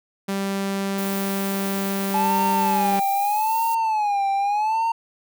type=tone; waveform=sawtooth; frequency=196.2 Hz; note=G3; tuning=2 cents sharp; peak=-19 dBFS; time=0.28-3 s; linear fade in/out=10 ms
type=noise; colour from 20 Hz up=violet; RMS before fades=-33 dBFS; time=0.98-3.75 s; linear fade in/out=5 ms
type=tone with vibrato; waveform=triangle; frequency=849 Hz; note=G#5; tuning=38 cents sharp; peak=-17 dBFS; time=2.14-4.92 s; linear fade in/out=5 ms; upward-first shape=sine; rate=0.81 Hz; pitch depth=130 cents each way
effects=none